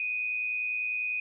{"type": "tone with amplitude modulation", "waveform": "sine", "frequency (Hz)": 2489, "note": "D#7", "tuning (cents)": 0, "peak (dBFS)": -26, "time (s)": [0, 1.2], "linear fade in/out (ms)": 2, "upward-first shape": "sine", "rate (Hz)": 110, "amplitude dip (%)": 50, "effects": []}